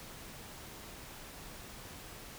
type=silence; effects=pink hiss -49 dBFS RMS until 2.38 s